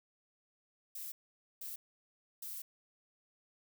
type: noise bursts at uneven times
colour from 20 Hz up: violet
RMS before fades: -44 dBFS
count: 3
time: 0.95-1.12 / 1.61-1.76 / 2.42-2.62 s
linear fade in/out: 5 ms
effects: none